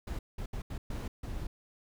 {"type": "noise bursts at uneven times", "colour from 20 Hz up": "brown", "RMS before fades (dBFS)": -37, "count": 6, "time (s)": [[0.07, 0.19], [0.38, 0.46], [0.53, 0.62], [0.7, 0.78], [0.9, 1.08], [1.23, 1.47]], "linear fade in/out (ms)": 5, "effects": []}